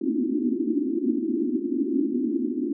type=band-pass noise; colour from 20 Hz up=pink; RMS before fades=-25 dBFS; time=0.01-2.73 s; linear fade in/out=2 ms; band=230 to 360 Hz; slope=96 dB/octave; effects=none